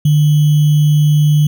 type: tone with sample-and-hold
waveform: sine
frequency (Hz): 150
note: D3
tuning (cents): +37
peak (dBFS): -7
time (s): 0.05-1.47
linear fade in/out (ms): 5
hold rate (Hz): 3150
effects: none